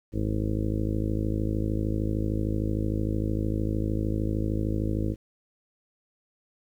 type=harmonic tone; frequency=53.2 Hz; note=G#1; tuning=42 cents sharp; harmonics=1 / 2 / 3 / 4 / 5 / 6 / 7 / 8 / 9 / 10; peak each=-30 / -29 / -39 / -33 / -38 / -32 / -41 / -40 / -41 / -42 dBFS; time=0.12-5.16 s; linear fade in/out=50 ms; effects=10-bit